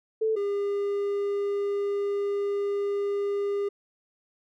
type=tone pair in turn; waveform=sine / triangle; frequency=440 / 403.7 Hz; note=A4 / G#4; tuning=0 / -49 cents; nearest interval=minor second; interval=149 cents; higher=first; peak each=-22 / -23 dBFS; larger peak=first; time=0.21-0.36 / 0.36-3.69 s; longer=second; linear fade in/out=10 ms; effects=none